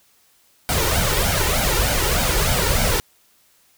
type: noise with flanger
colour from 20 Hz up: pink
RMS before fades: -19 dBFS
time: 0.69-3 s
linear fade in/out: 0 ms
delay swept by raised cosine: 1.3 to 2.21 ms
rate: 3.3 Hz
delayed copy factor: +0.7
effects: white hiss -58 dBFS RMS until 3.77 s